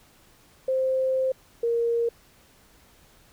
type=tone pair in turn; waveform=sine; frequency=523.3 / 467.1 Hz; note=C5 / A#4; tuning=0 / +3 cents; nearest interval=major second; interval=197 cents; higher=first; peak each=-21 dBFS; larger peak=neither; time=0.68-1.32 / 1.63-2.09 s; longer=first; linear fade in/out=5 ms; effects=pink hiss -57 dBFS RMS until 3.32 s